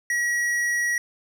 sine tone with hard clipping, 1915 Hz, A#6, 46 cents sharp, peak -23 dBFS, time 0.1-0.98 s, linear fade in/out 2 ms, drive 11 dB, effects none

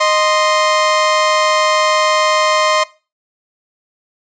sawtooth tone pair together, 619.9 / 1046.5 Hz, D#5 / C6, -7 / 0 cents, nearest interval major sixth, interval 907 cents, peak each -10 dBFS, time 0-2.84 s, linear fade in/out 10 ms, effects noise-tail reverb RT60 0.3 s tail -19 dB re dry + resampled to 16000 Hz

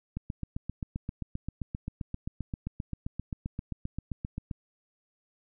click train, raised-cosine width 5 ms, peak -21 dBFS, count 34, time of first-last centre 0.17-4.512 s, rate 7.6 Hz, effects none

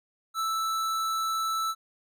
sine tone with hard clipping, 1318.5 Hz, E6, in tune, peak -28 dBFS, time 0.34-1.75 s, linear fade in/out 50 ms, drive 18 dB, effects none

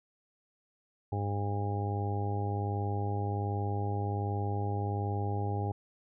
harmonic tone, 101.3 Hz, G#2, 43 cents flat, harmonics 1 / 2 / 3 / 4 / 5 / 6 / 7 / 8, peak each -31 / -43 / -42 / -40 / -46 / -49 / -46 / -38 dBFS, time 1.12-5.72 s, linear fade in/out 5 ms, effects none

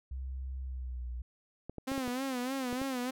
sine tone with pitch glide, 65.41 to 60.68 Hz, C2 to B1, 0 to -30 cents, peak -36 dBFS, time 0.11-1.22 s, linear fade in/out 5 ms, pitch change -130 cents, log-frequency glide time 0.62-1.09 s
clicks, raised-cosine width 2 ms, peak -27 dBFS, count 7, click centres 1.696 / 1.783 / 1.917 / 1.979 / 2.078 / 2.728 / 2.816 s
sawtooth tone with vibrato, 258 Hz, C4, 24 cents flat, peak -29 dBFS, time 1.87-3.11 s, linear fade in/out 10 ms, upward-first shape sine, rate 3.3 Hz, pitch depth 95 cents each way
effects none

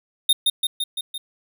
square tone with echo, 3676 Hz, A#7, 25 cents flat, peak -13 dBFS, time 0.29-0.33 s, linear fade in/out 5 ms, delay 170 ms, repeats 5, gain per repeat -3 dB, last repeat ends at 1.18 s, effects none

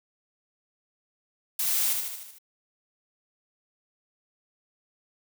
blue noise with echo, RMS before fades -27 dBFS, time 1.59-1.93 s, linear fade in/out 5 ms, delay 76 ms, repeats 6, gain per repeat -4 dB, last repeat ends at 2.386 s, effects none

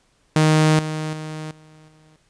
sawtooth tone with level steps, 155.56 Hz, D#3, in tune, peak -9 / -20 / -25 / -42 / -47 dBFS, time 0.36-2.16 s, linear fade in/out 2 ms, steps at 0.79 / 1.13 / 1.51 / 1.88 s, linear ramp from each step 2 ms, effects pink hiss -62 dBFS RMS until 2.29 s + resampled to 22050 Hz

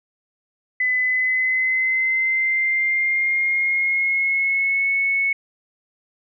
sine tone with pitch glide, 2010 to 2205 Hz, B6 to C#7, +30 to -10 cents, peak -17 dBFS, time 0.8-5.33 s, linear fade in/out 5 ms, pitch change +160 cents, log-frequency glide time 1-4.9 s, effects none

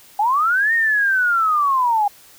sine linear two-way sweep, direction up then down, 799 to 1864.7 to 799 Hz, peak -14 dBFS, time 0.19-2.08 s, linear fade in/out 5 ms, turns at 0.74 s, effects white hiss -47 dBFS RMS until 2.38 s

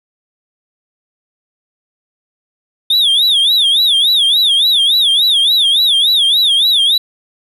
triangle tone with vibrato, 3541 Hz, A7, 10 cents sharp, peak -7 dBFS, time 2.9-6.98 s, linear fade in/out 5 ms, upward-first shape sine, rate 3.5 Hz, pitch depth 190 cents each way, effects none

